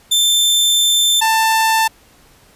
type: tone pair in turn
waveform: sawtooth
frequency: 3555 / 888.8 Hz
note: A7 / A5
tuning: +17 / +17 cents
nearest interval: 2 octaves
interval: 2400 cents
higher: first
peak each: -8 dBFS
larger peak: neither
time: 0.11-1.21 / 1.21-1.88 s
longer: first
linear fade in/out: 10 ms
effects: pink hiss -49 dBFS RMS until 2.55 s + resampled to 32000 Hz